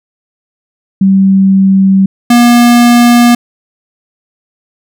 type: tone pair in turn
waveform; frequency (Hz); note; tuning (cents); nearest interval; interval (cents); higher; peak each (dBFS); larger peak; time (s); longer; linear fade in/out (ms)
sine / square; 192.9 / 239.5; G3 / A#3; -28 / +47; major third; 375; second; -3; neither; 1.01-2.06 / 2.3-3.35; neither; 5
effects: none